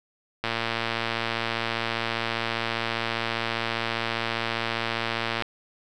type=click train; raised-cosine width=0.3 ms; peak=-10 dBFS; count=574; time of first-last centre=0.44-5.423 s; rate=115 Hz; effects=none